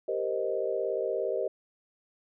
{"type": "chord", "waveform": "sine", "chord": "C minor seventh", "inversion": "second", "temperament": "equal", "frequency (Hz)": [392, 466.2, 523.3, 622.3], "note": ["G4", "Bb4", "C5", "Eb5"], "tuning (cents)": [0, 0, 0, 0], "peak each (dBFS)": -33, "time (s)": [0.08, 1.48], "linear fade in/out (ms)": 5, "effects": []}